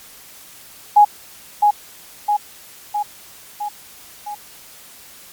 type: tone with echo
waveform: sine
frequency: 830.6 Hz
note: G#5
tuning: in tune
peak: -5 dBFS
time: 0.96-1.05 s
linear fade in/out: 10 ms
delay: 660 ms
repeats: 5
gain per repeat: -4 dB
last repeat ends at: 4.35 s
effects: white hiss -42 dBFS RMS until 5.32 s + MP3 96 kbps